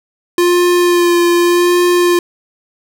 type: tone with vibrato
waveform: square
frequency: 350 Hz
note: F4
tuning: 4 cents sharp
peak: -9 dBFS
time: 0.38-2.19 s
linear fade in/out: 2 ms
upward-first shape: sine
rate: 0.85 Hz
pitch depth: 18 cents each way
effects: none